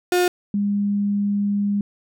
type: tone pair in turn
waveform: 35% pulse / sine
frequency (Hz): 357.9 / 203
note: F4 / G#3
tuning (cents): +42 / -39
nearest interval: minor seventh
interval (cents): 981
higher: first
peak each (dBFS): -14 / -18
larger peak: first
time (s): 0.12-0.28 / 0.54-1.81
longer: second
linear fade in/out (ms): 2
effects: none